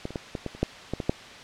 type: clicks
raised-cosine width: 2 ms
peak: -17 / -25 / -16 / -17 / -17 / -28 / -9 / -14 / -16 / -8 dBFS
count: 10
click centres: 0.054 / 0.106 / 0.158 / 0.352 / 0.463 / 0.55 / 0.63 / 0.936 / 1.002 / 1.095 s
effects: white hiss -43 dBFS RMS until 1.43 s + low-pass 4000 Hz 12 dB/octave